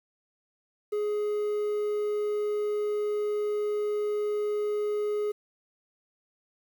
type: tone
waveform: triangle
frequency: 418.3 Hz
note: G#4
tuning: 12 cents sharp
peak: -24 dBFS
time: 0.92-5.32 s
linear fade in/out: 10 ms
effects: 9-bit